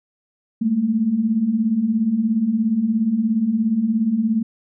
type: beating tone pair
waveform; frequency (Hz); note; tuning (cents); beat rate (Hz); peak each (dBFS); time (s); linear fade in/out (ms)
sine; 207.7 / 224.7; G#3 / A3; 0 / +37; 17; -23 / -17; 0.61-4.43; 10
effects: none